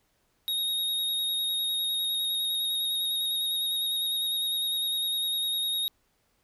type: tone with vibrato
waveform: square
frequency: 3749 Hz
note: A#7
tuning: 9 cents sharp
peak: -27 dBFS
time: 0.48-5.88 s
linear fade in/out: 0 ms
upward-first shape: square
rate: 9.9 Hz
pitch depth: 14 cents each way
effects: pink hiss -71 dBFS RMS until 6.43 s